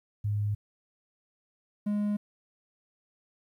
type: tone pair in turn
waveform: sine / triangle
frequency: 103.83 / 207.1 Hz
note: G#2 / G#3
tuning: 0 / -5 cents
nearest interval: octave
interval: 1195 cents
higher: second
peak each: -26 / -24 dBFS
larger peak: second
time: 0.24-0.55 / 1.86-2.17 s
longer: neither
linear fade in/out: 10 ms
effects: 11-bit